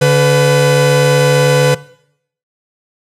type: tone pair together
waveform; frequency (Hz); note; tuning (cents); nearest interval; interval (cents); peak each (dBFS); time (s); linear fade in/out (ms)
45% pulse; 143.84 / 500; D3 / B4; -36 / +21; octave + minor seventh; 2157; -10; 0.01-1.75; 10
effects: noise-tail reverb RT60 0.7 s tail -20 dB re dry + low-pass 11000 Hz 12 dB/octave